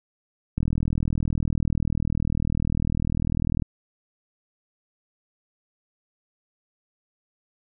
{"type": "click train", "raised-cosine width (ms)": 5, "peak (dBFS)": -12, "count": 123, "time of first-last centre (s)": [0.58, 3.622], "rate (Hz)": 40.1, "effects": []}